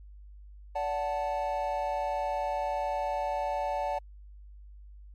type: chord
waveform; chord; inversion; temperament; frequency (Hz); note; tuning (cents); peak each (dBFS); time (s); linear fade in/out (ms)
triangle; D major; none; equal with one note detuned; 578.6 / 740 / 880; D5 / F#5 / A5; -26 / 0 / 0; -31; 0.75-3.99; 10
effects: added 50 Hz sine -46 dBFS peak until 5.14 s + MP3 64 kbps